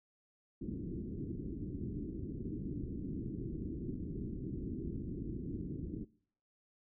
white low-pass noise, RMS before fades -41 dBFS, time 0.61-6.05 s, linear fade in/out 10 ms, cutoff 350 Hz, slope 48 dB/octave, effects noise-tail reverb RT60 0.6 s tail -24 dB re dry

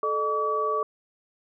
sine tone cluster, 434.6 / 607 / 1143 Hz, A4 / D#5 / D6, -21 / -43 / -47 cents, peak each -28 / -32 / -25 dBFS, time 0.03-0.83 s, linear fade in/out 2 ms, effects none

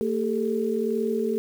sine tone cluster, 226.8 / 401.2 / 443 Hz, A#3 / G4 / A4, -47 / +40 / +12 cents, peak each -27 dBFS, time 0.01-1.38 s, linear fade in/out 0 ms, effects 8-bit

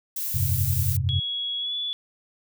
violet noise, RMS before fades -29 dBFS, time 0.16-0.97 s, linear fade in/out 5 ms
sine chord, F suspended second, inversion none, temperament just, 87.31 / 98.22 / 130.96 Hz, F2 / G2 / C3, 0 / +4 / +2 cents, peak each -26 dBFS, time 0.34-1.2 s, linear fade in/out 10 ms
sine tone with pitch glide, 3340 to 3436 Hz, G#7 to A7, +9 to -42 cents, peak -26 dBFS, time 1.09-1.93 s, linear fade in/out 0 ms, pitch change +49 cents, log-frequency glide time 1.59-1.74 s
effects none

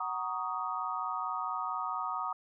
sine chord, D# minor seventh, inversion first, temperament just, 746.7 / 933.4 / 1120.1 / 1244.5 Hz, F#5 / A#5 / C#6 / D#6, +16 / +2 / +18 / 0 cents, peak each -40 / -38 / -40 / -35 dBFS, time 0-2.33 s, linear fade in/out 5 ms, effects none

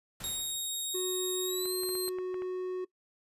pink noise with exponential decay, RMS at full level -42 dBFS, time 0.2-0.89 s, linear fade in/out 5 ms, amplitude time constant 150 ms
15% pulse tone with pitch glide, 3749 to 4160 Hz, A#7 to C8, +9 to -11 cents, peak -27 dBFS, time 0.24-2.09 s, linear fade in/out 0 ms, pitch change +180 cents, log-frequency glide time 1.45-1.74 s
triangle tone, 367.8 Hz, F#4, 10 cents flat, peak -30 dBFS, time 0.94-2.85 s, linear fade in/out 10 ms
clicks, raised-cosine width 0.5 ms, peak -32 dBFS, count 8, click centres 1.656 / 1.834 / 1.891 / 1.953 / 2.081 / 2.186 / 2.343 / 2.421 s
effects noise-tail reverb RT60 0.1 s tail -20 dB re dry + resampled to 32000 Hz

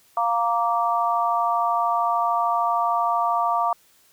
sine chord, Bb major, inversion second, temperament just, 699.2 / 932.3 / 1165.4 Hz, F5 / Bb5 / D6, +2 / 0 / -14 cents, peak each -23 / -24 / -23 dBFS, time 0.17-3.73 s, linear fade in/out 2 ms, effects white hiss -58 dBFS RMS until 4.12 s

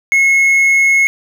triangle tone, 2175 Hz, C#7, 33 cents flat, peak -6 dBFS, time 0.12-1.07 s, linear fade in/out 0 ms, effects none

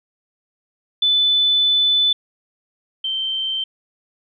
sine tone pair in turn, 3500 / 3118 Hz, A7 / G7, -10 / -10 cents, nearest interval major second, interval 200 cents, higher first, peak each -13 / -20 dBFS, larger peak first, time 1.02-2.13 / 3.04-3.64 s, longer first, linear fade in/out 5 ms, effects none

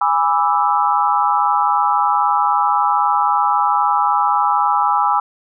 sine chord, E dominant seventh, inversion first, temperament equal with one note detuned, 825.3 / 987.8 / 1174.7 / 1318.5 Hz, G#5 / B5 / D6 / E6, -11 / 0 / 0 / 0 cents, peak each -17 / -18 / -20 / -19 dBFS, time 0.01-5.2 s, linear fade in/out 5 ms, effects none

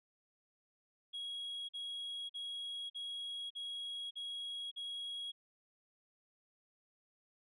sine tone bursts, 3310 Hz, G#7, 6 cents flat, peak -38 dBFS, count 7, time 1.13-5.32 s, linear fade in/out 20 ms, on 560 ms, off 45 ms, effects tanh soft clip ceiling -39 dBFS

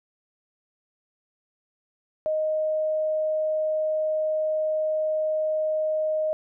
sine tone, 622 Hz, D#5, 1 cent flat, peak -22 dBFS, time 2.26-6.33 s, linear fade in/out 0 ms, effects none

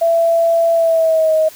sine tone with pitch glide, 668 to 630.5 Hz, E5 to D#5, +23 to +23 cents, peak -10 dBFS, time 0.01-1.49 s, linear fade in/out 10 ms, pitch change -100 cents, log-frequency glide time 0.73-1.33 s, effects white hiss -39 dBFS RMS until 1.55 s

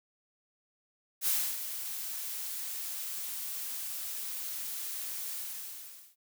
blue noise with ADSR envelope, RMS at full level -28 dBFS, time 1.21-6.16 s, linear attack 62 ms, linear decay 300 ms, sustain -10 dB, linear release 830 ms, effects none

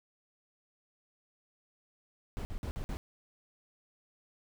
brown noise bursts, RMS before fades -37 dBFS, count 5, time 2.37-2.97 s, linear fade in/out 0 ms, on 80 ms, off 50 ms, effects none

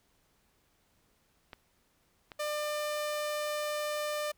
clicks, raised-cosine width 0.3 ms, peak -28 dBFS, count 2, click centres 1.532 / 2.318 s
sawtooth tone, 598 Hz, D5, 31 cents sharp, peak -28 dBFS, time 2.39-4.32 s, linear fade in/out 10 ms
effects pink hiss -71 dBFS RMS until 4.37 s

